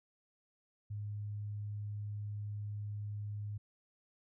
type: tone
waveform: sine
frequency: 103.83 Hz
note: G#2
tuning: in tune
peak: -38 dBFS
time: 0.9-3.58 s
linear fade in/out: 10 ms
effects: none